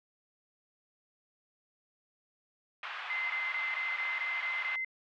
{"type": "band-pass noise", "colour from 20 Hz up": "pink", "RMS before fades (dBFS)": -41, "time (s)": [2.83, 4.76], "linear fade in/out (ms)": 2, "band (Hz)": [960, 2900], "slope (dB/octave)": 24}
{"type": "tone bursts", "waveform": "sine", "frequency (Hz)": 2067, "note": "C7", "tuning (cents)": -22, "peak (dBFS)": -32, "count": 8, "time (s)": [3.1, 4.847], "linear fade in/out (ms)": 2, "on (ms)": 200, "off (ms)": 21}
{"effects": []}